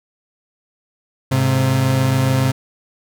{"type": "tone pair together", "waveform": "35% pulse", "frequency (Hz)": [105.04, 132], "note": ["G#2", "C3"], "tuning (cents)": [20, 16], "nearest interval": "major third", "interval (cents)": 396, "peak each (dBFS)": [-19, -13], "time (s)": [1.31, 2.52], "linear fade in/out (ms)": 10, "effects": []}